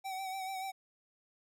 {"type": "tone with vibrato", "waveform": "square", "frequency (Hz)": 763, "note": "G5", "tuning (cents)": -47, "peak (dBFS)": -38, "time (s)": [0.04, 0.72], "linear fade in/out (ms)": 20, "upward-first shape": "sine", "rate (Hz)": 6.9, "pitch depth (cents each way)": 35, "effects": []}